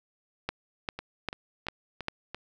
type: two click trains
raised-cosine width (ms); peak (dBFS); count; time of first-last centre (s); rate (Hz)
0.3; -21 / -14; 5 / 5; 0.99-2.346 / 0.49-2.084; 2.95 / 2.51
effects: none